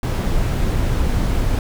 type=noise; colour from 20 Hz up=brown; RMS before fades=-18 dBFS; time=0.03-1.59 s; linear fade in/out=2 ms; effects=none